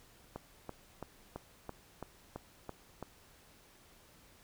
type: click train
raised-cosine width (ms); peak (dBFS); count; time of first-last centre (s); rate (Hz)
1; -27; 9; 0.36-3.027; 3
effects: pink hiss -62 dBFS RMS until 4.43 s